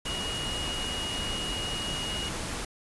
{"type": "tone in noise", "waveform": "sine", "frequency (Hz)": 2884, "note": "F#7", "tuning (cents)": -45, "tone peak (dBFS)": -33, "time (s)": [0.06, 2.29], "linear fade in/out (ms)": 5, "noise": "pink", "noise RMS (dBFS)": -34, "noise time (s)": [0.05, 2.65], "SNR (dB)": -2, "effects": ["resampled to 24000 Hz"]}